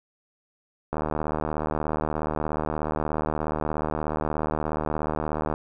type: click train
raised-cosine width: 1 ms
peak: -13 dBFS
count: 355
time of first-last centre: 0.93-5.539 s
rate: 76.8 Hz
effects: none